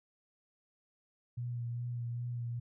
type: tone with vibrato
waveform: sine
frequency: 120 Hz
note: B2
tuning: 49 cents flat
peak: -35 dBFS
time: 1.37-2.6 s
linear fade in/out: 10 ms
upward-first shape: sine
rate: 2.5 Hz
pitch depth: 23 cents each way
effects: none